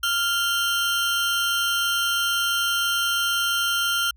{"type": "tone pair together", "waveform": "40% pulse", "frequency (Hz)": [1393, 3127], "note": ["F6", "G7"], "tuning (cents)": [-5, -5], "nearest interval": "octave + major second", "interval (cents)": 1400, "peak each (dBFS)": [-22, -24], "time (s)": [0.03, 4.11], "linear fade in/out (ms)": 5, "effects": ["added 60 Hz sine -50 dBFS peak until 4.16 s"]}